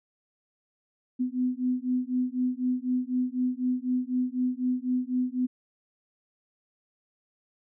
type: beating tone pair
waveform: sine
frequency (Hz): 250 / 254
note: B3 / B3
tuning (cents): +21 / +49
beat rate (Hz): 4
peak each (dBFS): -28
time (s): 1.19-5.47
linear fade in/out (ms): 20
effects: none